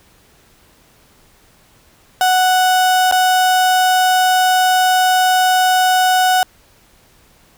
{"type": "tone with dropouts", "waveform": "35% pulse", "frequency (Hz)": 740, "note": "F#5", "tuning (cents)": 0, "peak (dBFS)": -9, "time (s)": [2.21, 6.43], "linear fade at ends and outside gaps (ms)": 1, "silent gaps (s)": [3.113, 3.123], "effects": ["pink hiss -51 dBFS RMS until 7.57 s"]}